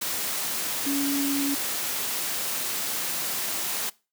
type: tone in noise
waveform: sine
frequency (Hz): 280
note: C#4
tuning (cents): +18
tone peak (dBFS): -24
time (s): 0.86-1.55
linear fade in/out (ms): 10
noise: white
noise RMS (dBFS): -29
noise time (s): 0.01-3.9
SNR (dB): +2
effects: noise-tail reverb RT60 0.3 s tail -22 dB re dry + high-pass 150 Hz 12 dB/octave